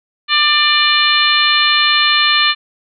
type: harmonic tone with a mistuned harmonic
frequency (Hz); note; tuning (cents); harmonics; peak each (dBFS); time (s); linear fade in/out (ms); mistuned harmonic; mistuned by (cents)
595; D5; +22; 2 / 3 / 4 / 5 / 6 / 7; -17 / -17 / -17 / -17 / -17 / -17; 0.28-2.55; 50; 5; -16
effects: none